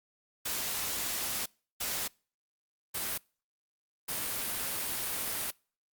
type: noise bursts at uneven times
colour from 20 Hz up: white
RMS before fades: -34 dBFS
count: 4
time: 0.45-1.46 / 1.8-2.08 / 2.94-3.18 / 4.08-5.51 s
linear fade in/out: 10 ms
effects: noise-tail reverb RT60 0.4 s tail -26 dB re dry + Opus 48 kbps